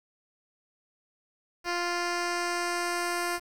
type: tone with low-pass filter sweep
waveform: 10% pulse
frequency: 349.1 Hz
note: F4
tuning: 1 cent flat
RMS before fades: -30 dBFS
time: 1.64-3.4 s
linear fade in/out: 50 ms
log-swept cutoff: 5200 to 11000 Hz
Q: 1.3
effects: 8-bit